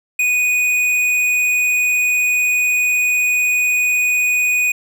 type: tone with tanh clipping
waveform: sine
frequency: 2479 Hz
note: D#7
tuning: 7 cents flat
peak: -15 dBFS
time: 0.19-4.72 s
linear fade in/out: 5 ms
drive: 12 dB
effects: none